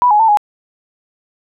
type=tone with pitch steps; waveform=sine; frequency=985 / 838 / 894 / 832 Hz; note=B5 / G#5 / A5 / G#5; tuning=-5 / +15 / +27 / +3 cents; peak=-7 dBFS; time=0.02-0.372 s; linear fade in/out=0 ms; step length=88 ms; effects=none